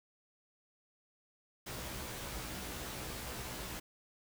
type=noise with comb filter; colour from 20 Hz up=pink; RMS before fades=-43 dBFS; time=1.66-3.8 s; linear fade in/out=10 ms; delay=16 ms; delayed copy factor=+0.8; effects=none